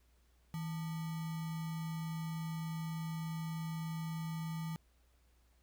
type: tone with sample-and-hold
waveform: sine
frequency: 161.7 Hz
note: E3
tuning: 33 cents flat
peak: -37 dBFS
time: 0.54-4.76 s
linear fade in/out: 0 ms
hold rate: 1050 Hz
effects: added 60 Hz sine -67 dBFS peak until 5.62 s + pink hiss -75 dBFS RMS until 5.62 s